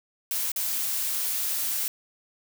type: noise with dropouts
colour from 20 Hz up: blue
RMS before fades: -28 dBFS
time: 0.31-1.88 s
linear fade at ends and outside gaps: 1 ms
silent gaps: 0.518-0.561 s
effects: none